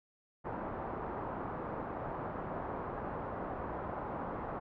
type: low-pass noise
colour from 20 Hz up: white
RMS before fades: -40 dBFS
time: 0.44-4.6 s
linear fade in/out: 20 ms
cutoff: 1100 Hz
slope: 24 dB/octave
effects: none